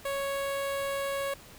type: tone with notch filter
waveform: sawtooth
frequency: 554.4 Hz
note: C#5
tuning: in tune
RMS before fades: -32 dBFS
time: 0.05-1.34 s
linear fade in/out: 5 ms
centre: 5600 Hz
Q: 1.9
effects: pink hiss -51 dBFS RMS until 1.58 s